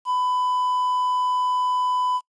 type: tone with quantisation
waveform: triangle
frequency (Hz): 1000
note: B5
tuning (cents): +21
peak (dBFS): -18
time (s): 0.05-2.21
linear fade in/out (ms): 50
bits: 8
effects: noise-tail reverb RT60 0.1 s tail -26 dB re dry + resampled to 22050 Hz